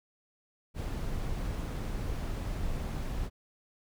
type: noise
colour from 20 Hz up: brown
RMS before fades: -34 dBFS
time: 0.74-3.3 s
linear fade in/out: 50 ms
effects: none